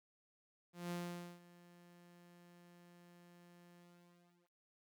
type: tone with ADSR envelope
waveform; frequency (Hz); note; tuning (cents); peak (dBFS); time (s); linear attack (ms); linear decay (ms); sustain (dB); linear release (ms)
sawtooth; 174.61; F3; 0; -36; 0.73-4.55; 180; 480; -21; 750
effects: 13-bit